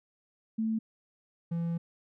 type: tone pair in turn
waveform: sine / triangle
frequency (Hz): 221.7 / 168.5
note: A3 / E3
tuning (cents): +13 / +38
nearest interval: perfect fourth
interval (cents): 475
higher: first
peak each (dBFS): -27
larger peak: neither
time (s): 0.58-0.79 / 1.51-1.78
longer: second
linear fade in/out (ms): 10
effects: none